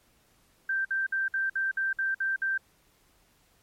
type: tone bursts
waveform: sine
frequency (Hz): 1568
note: G6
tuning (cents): 0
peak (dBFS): -25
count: 9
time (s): 0.69-2.578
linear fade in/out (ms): 5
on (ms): 160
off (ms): 56
effects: pink hiss -65 dBFS RMS until 3.62 s + MP3 64 kbps